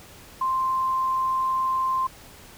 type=tone; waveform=sine; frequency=1046.5 Hz; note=C6; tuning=in tune; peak=-21 dBFS; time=0.41-2.07 s; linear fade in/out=5 ms; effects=pink hiss -47 dBFS RMS until 2.57 s